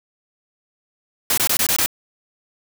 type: noise bursts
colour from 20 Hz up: white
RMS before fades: -18 dBFS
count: 6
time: 1.3-1.861 s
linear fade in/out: 2 ms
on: 76 ms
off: 21 ms
effects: none